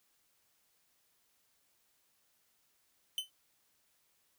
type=tone with exponential decay; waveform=45% pulse; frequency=3044 Hz; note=F#7; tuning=48 cents sharp; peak=-29 dBFS; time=3.18-3.3 s; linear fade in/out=1 ms; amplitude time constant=24 ms; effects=white hiss -74 dBFS RMS until 4.38 s